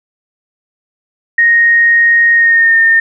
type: tone with pitch glide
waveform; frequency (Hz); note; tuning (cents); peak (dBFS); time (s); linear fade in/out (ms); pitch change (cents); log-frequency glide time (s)
sine; 1864.7 to 1821.1; A#6 to A#6; 0 to -41; -5; 1.38-3; 5; -41; 2.33-2.78
effects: none